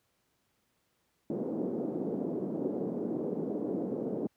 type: band-pass noise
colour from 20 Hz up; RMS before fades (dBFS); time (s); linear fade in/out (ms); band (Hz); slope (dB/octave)
white; -34; 1.3-4.27; 2; 180 to 440; 24
effects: pink hiss -75 dBFS RMS until 4.36 s + high-pass 80 Hz 12 dB/octave